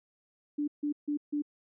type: tone bursts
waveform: sine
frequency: 293.7 Hz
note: D4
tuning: in tune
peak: -28 dBFS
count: 4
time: 0.58-1.422 s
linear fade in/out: 10 ms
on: 98 ms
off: 150 ms
effects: none